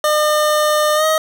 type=tone with pitch glide; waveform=25% pulse; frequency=605 to 629.2 Hz; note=D#5 to D#5; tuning=-49 to +19 cents; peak=-9 dBFS; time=0.04-1.18 s; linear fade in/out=2 ms; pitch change=+68 cents; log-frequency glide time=0.95-1.05 s; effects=none